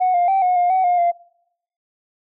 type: tone with pitch steps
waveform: sine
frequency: 737 / 704 / 774 / 726 / 709 / 752 / 711 / 693 Hz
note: F#5 / F5 / G5 / F#5 / F5 / F#5 / F5 / F5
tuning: -7 / +14 / -22 / -33 / +26 / +28 / +31 / -14 cents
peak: -12 dBFS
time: 0-1.12 s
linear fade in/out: 20 ms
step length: 140 ms
effects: noise-tail reverb RT60 0.8 s tail -25 dB re dry + tanh soft clip ceiling -11 dBFS